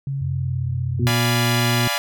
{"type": "tone with pitch glide", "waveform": "sine", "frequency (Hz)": [137.5, 128.29], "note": ["C#3", "C3"], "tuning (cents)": [-14, -34], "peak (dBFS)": -22, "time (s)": [0.07, 1.1], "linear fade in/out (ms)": 2, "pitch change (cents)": -120, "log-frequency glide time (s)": [0.22, 0.67]}
{"type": "tone", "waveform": "sine", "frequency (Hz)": 92.5, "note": "F#2", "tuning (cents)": 0, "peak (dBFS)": -25, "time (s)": [0.21, 1.07], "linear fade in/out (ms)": 5}
{"type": "harmonic tone", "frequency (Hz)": 120, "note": "B2", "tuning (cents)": -49, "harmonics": [1, 2, 3], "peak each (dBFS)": [-19, -25, -29], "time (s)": [0.99, 1.88], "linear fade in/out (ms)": 5}
{"type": "chord", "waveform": "10% pulse", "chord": "D diminished seventh", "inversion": "none", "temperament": "equal", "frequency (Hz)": [587.3, 698.5, 830.6, 987.8], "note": ["D5", "F5", "Ab5", "Cb6"], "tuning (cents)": [0, 0, 0, 0], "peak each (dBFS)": -18, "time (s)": [1.07, 1.98], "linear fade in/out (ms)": 0}
{"effects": []}